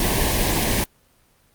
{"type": "band-stop noise", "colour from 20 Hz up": "pink", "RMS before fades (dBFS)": -20, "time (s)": [0, 0.84], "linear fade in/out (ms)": 2, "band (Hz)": [1100, 1600], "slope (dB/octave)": 96, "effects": ["pink hiss -59 dBFS RMS until 1.54 s", "Opus 24 kbps"]}